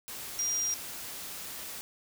sine tone in noise, 5700 Hz, F8, 34 cents sharp, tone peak -28 dBFS, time 0.39-0.74 s, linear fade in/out 0 ms, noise white, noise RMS -41 dBFS, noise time 0.08-1.81 s, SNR +10 dB, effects none

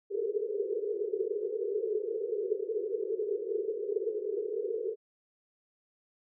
pink band-pass noise, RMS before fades -33 dBFS, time 0.1-4.96 s, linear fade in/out 50 ms, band 390 to 460 Hz, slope 96 dB/octave, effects none

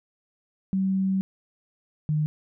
sine tone pair in turn, 191.3 / 152.26 Hz, G3 / D#3, -42 / -37 cents, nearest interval major third, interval 395 cents, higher first, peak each -21 dBFS, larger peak neither, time 0.73-1.21 / 2.09-2.26 s, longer first, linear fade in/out 0 ms, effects none

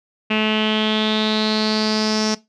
sawtooth tone with low-pass filter sweep, 216 Hz, A3, 32 cents flat, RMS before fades -19 dBFS, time 0.3-2.35 s, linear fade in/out 10 ms, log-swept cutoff 2700 to 5600 Hz, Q 7.3, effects noise-tail reverb RT60 0.2 s tail -19 dB re dry

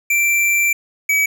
square tone pair in turn, 2349 / 2281 Hz, D7 / C#7, 0 / +49 cents, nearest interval minor second, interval 51 cents, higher first, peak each -14 / -14 dBFS, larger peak neither, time 0.1-0.73 / 1.09-1.26 s, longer first, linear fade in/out 5 ms, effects none

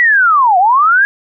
sine linear two-way sweep, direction down then up, 1975.5 to 698.5 to 1667 Hz, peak -6 dBFS, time 0-1.05 s, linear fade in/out 0 ms, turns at 0.58 s, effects none

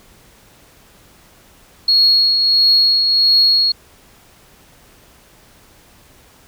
sine tone with tremolo, 4314 Hz, C#8, 48 cents flat, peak -7 dBFS, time 1.88-3.72 s, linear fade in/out 5 ms, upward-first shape triangle, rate 1.5 Hz, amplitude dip 45%, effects tanh soft clip ceiling -3 dBFS + pink hiss -48 dBFS RMS until 6.47 s

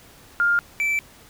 sine / triangle tone pair in turn, 1406 / 2325 Hz, F6 / D7, +11 / -18 cents, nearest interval major sixth, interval 871 cents, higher second, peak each -16 / -18 dBFS, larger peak first, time 0.4-0.59 / 0.8-0.99 s, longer neither, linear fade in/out 0 ms, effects pink hiss -49 dBFS RMS until 1.29 s

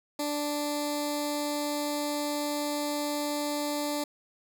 10% pulse tone with notch filter, 293.7 Hz, D4, in tune, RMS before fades -31 dBFS, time 0.19-4.04 s, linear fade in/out 5 ms, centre 1500 Hz, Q 0.76, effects none

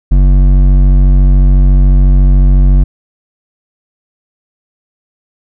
sine tone with hard clipping, 47 Hz, F#1, 28 cents sharp, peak -5 dBFS, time 0.11-2.84 s, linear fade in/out 10 ms, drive 10 dB, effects none

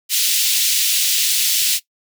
pink high-pass noise, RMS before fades -17 dBFS, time 0.09-1.8 s, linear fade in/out 50 ms, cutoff 2900 Hz, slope 24 dB/octave, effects noise-tail reverb RT60 0.1 s tail -18 dB re dry

